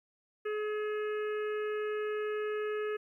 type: harmonic tone with a mistuned harmonic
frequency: 424.4 Hz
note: G#4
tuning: 38 cents sharp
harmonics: 1 / 3 / 4 / 5 / 6 / 7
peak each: -32 / -43 / -44 / -52 / -50 / -55 dBFS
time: 0.45-2.97 s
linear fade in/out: 10 ms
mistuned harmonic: 7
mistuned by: -48 cents
effects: 12-bit